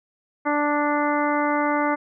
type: harmonic tone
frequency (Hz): 293.7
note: D4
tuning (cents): 0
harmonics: 1 / 2 / 3 / 4 / 5 / 6 / 7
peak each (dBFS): -24 / -26 / -25 / -27 / -30 / -36 / -31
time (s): 0.45-1.96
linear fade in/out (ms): 20
effects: none